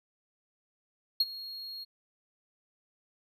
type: tone with ADSR envelope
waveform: triangle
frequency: 4286 Hz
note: C8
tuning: 41 cents sharp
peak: -19 dBFS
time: 1.2-1.85 s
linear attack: 5 ms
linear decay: 37 ms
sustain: -19 dB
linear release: 22 ms
effects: none